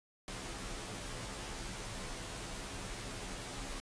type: noise with comb filter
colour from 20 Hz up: pink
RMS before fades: -43 dBFS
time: 0.28-3.8 s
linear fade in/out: 0 ms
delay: 13 ms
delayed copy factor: -0.9
effects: resampled to 22050 Hz